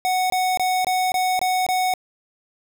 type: tone bursts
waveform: square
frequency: 740 Hz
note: F#5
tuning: in tune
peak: -19 dBFS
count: 7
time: 0.05-1.938 s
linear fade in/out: 0 ms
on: 250 ms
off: 23 ms
effects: none